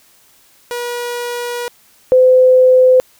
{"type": "tone pair in turn", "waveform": ["sawtooth", "sine"], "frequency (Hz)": [482.3, 511], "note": ["B4", "C5"], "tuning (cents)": [-41, -41], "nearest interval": "minor second", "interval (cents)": 100, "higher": "second", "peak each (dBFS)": [-16, -5], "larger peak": "second", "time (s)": [[0.71, 1.68], [2.12, 3]], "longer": "first", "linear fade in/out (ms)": 0, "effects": ["white hiss -50 dBFS RMS until 3.19 s"]}